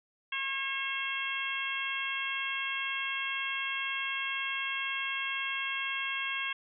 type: harmonic tone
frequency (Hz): 542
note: C#5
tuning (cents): -39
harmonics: 2 / 3 / 4 / 5 / 6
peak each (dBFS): -40 / -38 / -37 / -36 / -39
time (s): 0.32-6.53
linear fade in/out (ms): 5
effects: none